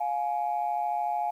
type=tone pair together; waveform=sine; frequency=706 / 839.6 Hz; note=F5 / G#5; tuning=+19 / +19 cents; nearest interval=minor third; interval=300 cents; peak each=-28 dBFS; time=0-1.31 s; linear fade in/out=10 ms; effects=tanh soft clip ceiling -20 dBFS + 10-bit